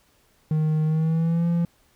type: tone with pitch glide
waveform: triangle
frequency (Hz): 155.4 to 170.45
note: D#3 to F3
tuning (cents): -2 to -42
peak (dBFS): -17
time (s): 0.51-1.65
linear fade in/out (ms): 2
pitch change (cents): +160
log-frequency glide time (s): 0.85-1.47
effects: pink hiss -62 dBFS RMS until 1.95 s